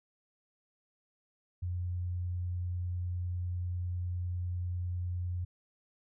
sine tone, 89 Hz, F2, 33 cents sharp, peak -32 dBFS, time 1.62-5.45 s, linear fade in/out 10 ms, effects none

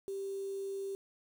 sine tone with quantisation, 392 Hz, G4, in tune, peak -36 dBFS, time 0.08-0.95 s, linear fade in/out 0 ms, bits 9, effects none

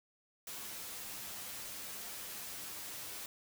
white noise with comb filter, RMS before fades -45 dBFS, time 0.47-3.26 s, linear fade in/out 2 ms, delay 9.9 ms, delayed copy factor +0.55, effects none

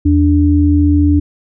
sine tone pair together, 82.29 / 292.4 Hz, E2 / D4, -2 / -7 cents, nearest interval octave + minor seventh, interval 2195 cents, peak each -10 dBFS, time 0.05-1.2 s, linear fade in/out 10 ms, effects none

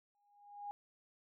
sine tone with exponential growth, 818 Hz, G#5, 26 cents flat, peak -39 dBFS, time 0.15-0.71 s, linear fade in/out 0 ms, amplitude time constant 120 ms, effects none

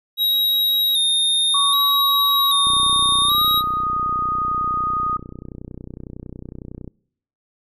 square tone with vibrato, 3745 Hz, A#7, 7 cents sharp, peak -16 dBFS, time 0.17-3.63 s, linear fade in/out 50 ms, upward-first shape square, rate 0.64 Hz, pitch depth 36 cents each way
sine tone with pitch glide, 1125 to 1241.1 Hz, C#6 to D#6, +25 to -5 cents, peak -19 dBFS, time 1.54-5.17 s, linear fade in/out 5 ms, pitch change +170 cents, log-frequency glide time 3.2-3.45 s
click train, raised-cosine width 3 ms, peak -21 dBFS, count 131, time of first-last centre 2.67-6.877 s, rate 30.9 Hz
effects noise-tail reverb RT60 0.7 s tail -25 dB re dry

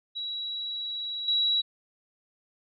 sine tone with level steps, 3893 Hz, B7, 26 cents flat, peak -31 / -22 dBFS, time 0.15-1.62 s, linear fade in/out 20 ms, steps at 1.28 s, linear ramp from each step 2 ms, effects none

